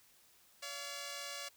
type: tone pair together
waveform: 5% pulse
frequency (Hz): 568 / 690.3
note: C#5 / F5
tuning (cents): +42 / -20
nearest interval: minor third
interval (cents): 338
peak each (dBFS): -32 / -36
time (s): 0.62-1.49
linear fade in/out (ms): 10
effects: white hiss -66 dBFS RMS until 1.56 s